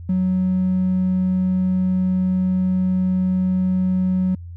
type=tone; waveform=triangle; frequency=185 Hz; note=F#3; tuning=in tune; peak=-13 dBFS; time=0.09-4.35 s; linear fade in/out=5 ms; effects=tanh soft clip ceiling -12 dBFS + added 86 Hz sine -32 dBFS peak until 4.56 s